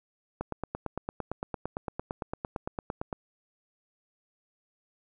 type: click train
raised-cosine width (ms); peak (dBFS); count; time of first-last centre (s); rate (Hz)
1; -18; 25; 0.41-3.128; 8.83
effects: none